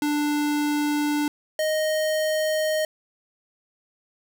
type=tone pair in turn; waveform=square; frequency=295 / 621.8 Hz; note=D4 / D#5; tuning=+8 / -1 cents; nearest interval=octave + minor second; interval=1291 cents; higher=second; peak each=-22 dBFS; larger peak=neither; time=0.02-1.28 / 1.59-2.85 s; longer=neither; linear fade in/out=2 ms; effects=none